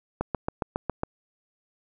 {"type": "click train", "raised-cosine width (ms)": 1, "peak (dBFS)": -12, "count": 7, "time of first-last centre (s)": [0.21, 1.034], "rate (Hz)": 7.28, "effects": []}